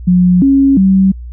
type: tone with pitch steps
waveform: sine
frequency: 180 / 273.8 / 191.5 Hz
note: F#3 / C#4 / G3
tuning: -47 / -21 / -40 cents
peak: -5 dBFS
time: 0.07-1.12 s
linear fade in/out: 10 ms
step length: 350 ms
effects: added 60 Hz sine -24 dBFS peak until 1.32 s